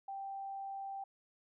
sine tone, 784 Hz, G5, in tune, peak -40 dBFS, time 0.08-1.04 s, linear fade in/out 5 ms, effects none

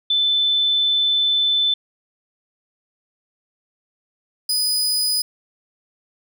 sine / sawtooth tone pair in turn, 3520 / 4978 Hz, A7 / D#8, 0 / 0 cents, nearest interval tritone, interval 600 cents, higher second, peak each -15 dBFS, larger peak neither, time 0.1-1.74 / 4.49-5.22 s, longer first, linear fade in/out 5 ms, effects none

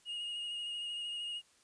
triangle tone with vibrato, 2864 Hz, F7, 43 cents sharp, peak -36 dBFS, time 0.05-1.42 s, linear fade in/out 50 ms, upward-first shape sine, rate 13 Hz, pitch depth 19 cents each way, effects white hiss -67 dBFS RMS until 1.63 s + resampled to 22050 Hz

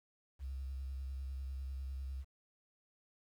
sine tone with vibrato, 66.8 Hz, C2, 36 cents sharp, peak -38 dBFS, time 0.39-2.25 s, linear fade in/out 50 ms, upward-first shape sine, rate 10 Hz, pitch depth 33 cents each way, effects tanh soft clip ceiling -36 dBFS + 11-bit

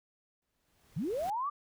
pink noise with exponential growth, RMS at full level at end -46 dBFS, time 0.42-1.3 s, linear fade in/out 1 ms, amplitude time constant 190 ms
sine linear sweep, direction up, 122.1 to 1203 Hz, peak -31 dBFS, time 0.96-1.5 s, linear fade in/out 10 ms
effects none

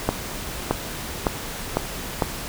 accelerating click train, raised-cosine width 1 ms, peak -4 dBFS, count 5, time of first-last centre 0.09-2.222 s, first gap 620 ms, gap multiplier 0.9, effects pink hiss -32 dBFS RMS until 2.48 s

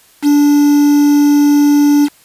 triangle tone with quantisation, 290.4 Hz, D4, 19 cents flat, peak -4 dBFS, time 0.22-2.09 s, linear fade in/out 50 ms, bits 4, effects white hiss -47 dBFS RMS until 2.24 s + resampled to 32000 Hz

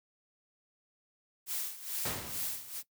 blue noise with tremolo, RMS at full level -35 dBFS, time 1.46-2.83 s, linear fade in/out 50 ms, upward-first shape sine, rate 2.3 Hz, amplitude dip 80%
pink noise with exponential decay, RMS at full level -34 dBFS, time 2.05-2.84 s, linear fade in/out 5 ms, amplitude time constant 170 ms
effects noise-tail reverb RT60 0.1 s tail -18 dB re dry + high-pass 80 Hz 12 dB/octave

